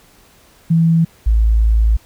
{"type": "tone pair in turn", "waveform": "sine", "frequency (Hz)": [164.81, 55], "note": ["E3", "A1"], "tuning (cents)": [0, 0], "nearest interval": "octave + perfect fifth", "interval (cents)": 1900, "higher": "first", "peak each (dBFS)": -9, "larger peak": "neither", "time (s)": [[0.7, 1.05], [1.26, 1.97]], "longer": "second", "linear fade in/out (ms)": 10, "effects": ["pink hiss -49 dBFS RMS until 2.05 s"]}